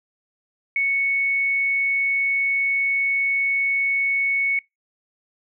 sine tone, 2215 Hz, C#7, 2 cents flat, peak -18 dBFS, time 0.76-4.59 s, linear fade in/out 2 ms, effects noise-tail reverb RT60 0.2 s tail -26 dB re dry

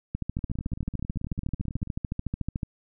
two click trains, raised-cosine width 5 ms, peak -16 / -24 dBFS, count 35 / 28, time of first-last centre 0.15-2.632 / 0.39-1.874 s, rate 13.7 / 18.2 Hz, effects none

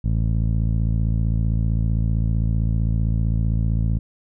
15% pulse tone with low-pass filter, 55.5 Hz, A1, 16 cents sharp, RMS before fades -20 dBFS, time 0.04-3.99 s, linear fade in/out 10 ms, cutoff 160 Hz, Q 0.71, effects none

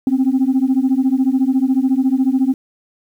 sine beating tone pair, 256.1 / 270.1 Hz, C4 / C#4, -37 / -45 cents, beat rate 14 Hz, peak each -14 dBFS, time 0.07-2.54 s, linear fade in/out 2 ms, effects tanh soft clip ceiling -8 dBFS + 8-bit

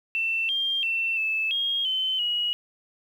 sine tone with pitch steps, 2680 / 3196 / 2689 / 2620 / 3255 / 3063 / 2904 Hz, E7 / G7 / E7 / E7 / G#7 / G7 / F#7, +28 / +33 / +34 / -11 / -36 / -41 / -33 cents, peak -23 dBFS, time 0.15-2.53 s, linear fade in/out 0 ms, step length 340 ms, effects 9-bit

